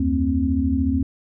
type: tone cluster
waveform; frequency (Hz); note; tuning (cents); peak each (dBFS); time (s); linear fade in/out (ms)
sine; 76.4 / 90 / 227.8 / 264.6; D#2 / F#2 / A#3 / C4; -31 / -47 / -40 / +20; -23 / -27 / -26 / -20; 0-1.03; 5
effects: none